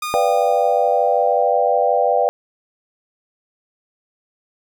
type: tone with exponential decay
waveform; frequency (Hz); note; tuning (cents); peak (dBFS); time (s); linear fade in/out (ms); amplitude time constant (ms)
sawtooth; 1223; D#6; -30; -18; 0.02-1.5; 5; 320
type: chord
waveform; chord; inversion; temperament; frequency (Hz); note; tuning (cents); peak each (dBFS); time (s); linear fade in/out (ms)
sine; G dominant seventh; first; equal; 493.9 / 587.3 / 698.5 / 784; B4 / D5 / F5 / G5; 0 / 0 / 0 / 0; -19; 0.14-2.29; 0
effects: none